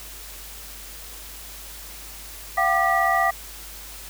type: tone cluster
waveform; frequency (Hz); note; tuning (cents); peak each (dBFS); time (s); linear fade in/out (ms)
sine; 690 / 766 / 1195 / 1938; F5 / G5 / D6 / B6; -21 / -40 / +30 / -33; -23; 2.57-3.31; 10
effects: added 50 Hz sine -43 dBFS peak until 4.09 s + white hiss -40 dBFS RMS until 4.09 s